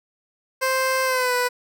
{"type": "tone with pitch glide", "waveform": "15% pulse", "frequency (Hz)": [523.3, 494.2], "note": ["C5", "B4"], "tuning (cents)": [0, 1], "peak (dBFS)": -13, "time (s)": [0.61, 1.49], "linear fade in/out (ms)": 20, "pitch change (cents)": -99, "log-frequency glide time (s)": [1.04, 1.34], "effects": []}